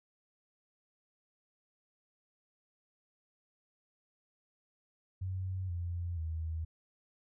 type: tone with pitch steps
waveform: sine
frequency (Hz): 93.5 / 86.74 / 80.46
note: F#2 / F2 / E2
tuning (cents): +19 / -11 / -41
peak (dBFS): -34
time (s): 5.21-6.65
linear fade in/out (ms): 10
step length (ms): 480
effects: none